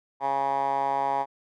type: tone with band-pass filter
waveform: 10% pulse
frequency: 137.7 Hz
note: C#3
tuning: 11 cents flat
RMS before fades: -26 dBFS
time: 0.2-1.26 s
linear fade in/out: 50 ms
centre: 890 Hz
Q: 5.7
effects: none